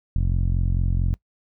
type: tone with low-pass filter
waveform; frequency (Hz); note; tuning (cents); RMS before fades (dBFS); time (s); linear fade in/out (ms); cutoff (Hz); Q
10% pulse; 44.46; F1; +32; -21; 0.16-1.14; 0; 92; 0.67
effects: noise-tail reverb RT60 0.1 s tail -22 dB re dry

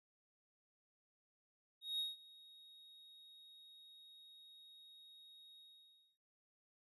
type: tone with ADSR envelope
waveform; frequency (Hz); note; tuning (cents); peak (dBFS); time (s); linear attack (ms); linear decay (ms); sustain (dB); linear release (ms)
triangle; 3755; A#7; +12; -35; 1.81-6.18; 180; 170; -22; 600
effects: resampled to 32000 Hz

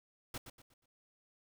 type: noise with echo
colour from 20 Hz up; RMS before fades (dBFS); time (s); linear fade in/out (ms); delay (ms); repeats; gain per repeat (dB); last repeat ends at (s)
pink; -42; 0.34-0.38; 5; 120; 4; -9; 0.86
effects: none

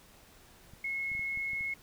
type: clicks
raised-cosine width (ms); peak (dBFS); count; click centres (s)
5; -38; 7; 0.736 / 1.117 / 1.151 / 1.194 / 1.374 / 1.533 / 1.609
type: tone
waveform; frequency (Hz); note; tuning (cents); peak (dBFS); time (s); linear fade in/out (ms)
sine; 2175; C#7; -33; -32; 0.84-1.74; 5
effects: pink hiss -58 dBFS RMS until 1.82 s

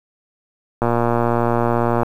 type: click train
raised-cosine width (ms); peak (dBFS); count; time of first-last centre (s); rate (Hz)
1; -4; 144; 0.82-2.032; 118
effects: 7-bit

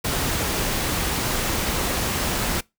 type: noise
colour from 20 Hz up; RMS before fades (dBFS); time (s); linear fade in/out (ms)
pink; -24; 0.04-2.61; 10
effects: noise-tail reverb RT60 0.2 s tail -23 dB re dry

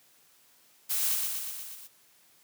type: noise with echo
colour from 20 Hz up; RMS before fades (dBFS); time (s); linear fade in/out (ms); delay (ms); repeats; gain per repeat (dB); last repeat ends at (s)
blue; -29; 0.89-1.16; 20; 120; 6; -3; 1.88
effects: white hiss -62 dBFS RMS until 2.43 s + high-pass 80 Hz 12 dB/octave

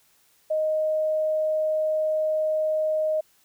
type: tone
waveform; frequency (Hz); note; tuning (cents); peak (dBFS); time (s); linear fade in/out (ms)
sine; 622.3; D#5; 0; -21; 0.5-3.21; 10
effects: white hiss -62 dBFS RMS until 3.44 s

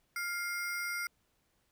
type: ring-modulated tone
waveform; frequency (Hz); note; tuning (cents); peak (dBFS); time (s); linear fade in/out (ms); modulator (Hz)
square; 1760; A6; 0; -32; 0.16-1.07; 2; 359
effects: pink hiss -75 dBFS RMS until 1.71 s

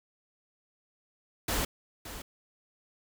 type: noise with echo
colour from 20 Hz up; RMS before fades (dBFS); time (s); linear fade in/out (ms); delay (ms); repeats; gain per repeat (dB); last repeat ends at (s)
pink; -30; 1.48-1.65; 5; 570; 1; -12; 2.22
effects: none

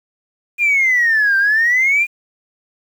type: exponential two-way sweep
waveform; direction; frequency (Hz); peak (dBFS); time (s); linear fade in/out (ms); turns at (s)
sine; down then up; 2445 to 1563 to 2445; -10; 0.58-2.07; 50; 1.37
effects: tanh soft clip ceiling -7 dBFS + 7-bit

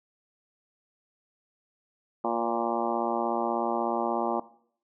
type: harmonic tone with a mistuned harmonic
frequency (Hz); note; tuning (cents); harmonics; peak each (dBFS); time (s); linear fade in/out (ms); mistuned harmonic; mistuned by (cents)
116.54; A#2; 0; 2 / 3 / 4 / 5 / 6 / 7 / 8 / 9 / 10; -34 / -32 / -38 / -33 / -33 / -32 / -35 / -36 / -39; 2.24-4.4; 5; 4; +52
effects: noise-tail reverb RT60 0.6 s tail -18 dB re dry

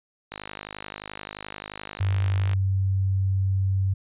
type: click train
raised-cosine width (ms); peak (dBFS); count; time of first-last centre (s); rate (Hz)
0.3; -18; 115; 0.32-2.534; 51.5
type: tone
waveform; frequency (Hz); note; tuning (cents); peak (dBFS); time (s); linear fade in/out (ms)
sine; 96.1; G2; -34; -20; 2-3.94; 10
effects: resampled to 8000 Hz

